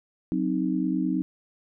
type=chord; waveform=sine; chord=C diminished; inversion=second; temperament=equal; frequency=185 / 261.6 / 311.1 Hz; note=Gb3 / C4 / Eb4; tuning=0 / 0 / 0 cents; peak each=-28 / -27 / -27 dBFS; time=0.32-1.22 s; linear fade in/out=0 ms; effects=none